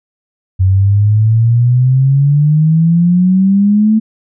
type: exponential sweep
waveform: sine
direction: up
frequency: 92.5 to 221.4 Hz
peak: -6 dBFS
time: 0.59-4 s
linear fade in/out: 20 ms
effects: none